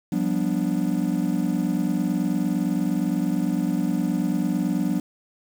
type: chord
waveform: triangle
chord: G dominant seventh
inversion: third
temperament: just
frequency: 176.4 / 196 / 245 / 294 Hz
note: F3 / G3 / B3 / D4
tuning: +18 / 0 / -14 / +2 cents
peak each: -24 dBFS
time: 0.12-5 s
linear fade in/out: 5 ms
effects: tanh soft clip ceiling -11 dBFS + 7-bit